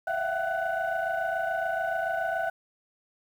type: tone cluster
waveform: sine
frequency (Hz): 656 / 683 / 760 / 1492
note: E5 / F5 / F#5 / F#6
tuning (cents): -9 / -39 / +46 / +14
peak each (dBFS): -31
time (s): 0.07-2.5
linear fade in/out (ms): 5
effects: tanh soft clip ceiling -20 dBFS + 9-bit